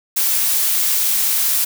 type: noise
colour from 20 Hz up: blue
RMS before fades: -17 dBFS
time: 0.16-1.65 s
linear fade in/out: 10 ms
effects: none